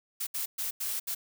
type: noise bursts at uneven times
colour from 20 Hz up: blue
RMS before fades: -33 dBFS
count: 5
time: 0.2-0.27 / 0.34-0.46 / 0.58-0.71 / 0.8-1 / 1.07-1.15 s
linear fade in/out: 10 ms
effects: none